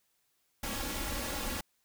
pink noise with comb filter, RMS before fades -36 dBFS, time 0.63-1.61 s, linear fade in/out 5 ms, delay 3.6 ms, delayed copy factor +0.7, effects white hiss -75 dBFS RMS until 1.84 s

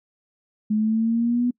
sine exponential sweep, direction up, 211.6 to 246.9 Hz, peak -18 dBFS, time 0.7-1.51 s, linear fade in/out 10 ms, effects noise-tail reverb RT60 0.1 s tail -25 dB re dry

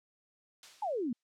blue noise with exponential decay, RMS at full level -42 dBFS, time 0.63-1.23 s, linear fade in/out 1 ms, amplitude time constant 130 ms
sine exponential sweep, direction down, 895 to 220 Hz, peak -31 dBFS, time 0.82-1.13 s, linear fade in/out 5 ms
effects low-pass 5000 Hz 12 dB/octave

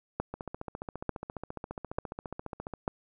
two click trains, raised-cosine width 1 ms, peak -23 / -15 dBFS, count 36 / 4, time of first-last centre 0.34-2.737 / 0.2-2.879 s, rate 14.6 / 1.12 Hz, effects none

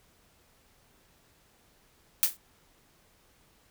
blue noise with exponential decay, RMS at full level -19 dBFS, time 2.23-2.37 s, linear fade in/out 0 ms, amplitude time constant 30 ms, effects pink hiss -64 dBFS RMS until 3.7 s

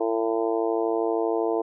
harmonic tone, 112.7 Hz, A2, 42 cents sharp, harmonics 3 / 4 / 5 / 6 / 7 / 8 / 9, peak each -27 / -25 / -36 / -29 / -36 / -35 / -39 dBFS, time 0-1.62 s, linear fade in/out 10 ms, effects none

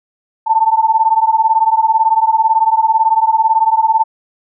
sine beating tone pair, 880 / 898 Hz, A5 / A5, 0 / +35 cents, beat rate 18 Hz, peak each -12 dBFS, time 0.46-4.04 s, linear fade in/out 20 ms, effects none

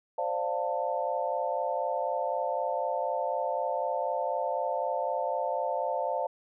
sine chord, D minor seventh, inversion third, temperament equal with one note detuned, 523.3 / 587.3 / 698.5 / 890.2 Hz, C5 / D5 / F5 / A5, 0 / 0 / 0 / +20 cents, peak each -33 dBFS, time 0.18-6.27 s, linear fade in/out 5 ms, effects none

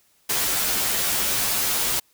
white noise with comb filter, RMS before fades -23 dBFS, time 0.29-2 s, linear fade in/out 10 ms, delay 12 ms, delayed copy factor -1, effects white hiss -62 dBFS RMS until 2.13 s

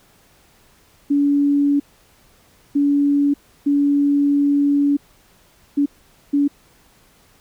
sine tone bursts at uneven times, 285.3 Hz, C#4, 50 cents sharp, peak -13 dBFS, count 5, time 1.1-1.8 / 2.75-3.34 / 3.66-4.97 / 5.77-5.86 / 6.33-6.48 s, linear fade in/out 10 ms, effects pink hiss -54 dBFS RMS until 7.4 s

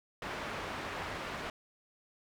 white low-pass noise, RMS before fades -40 dBFS, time 0.22-1.5 s, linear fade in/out 2 ms, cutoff 1800 Hz, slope 12 dB/octave, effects none

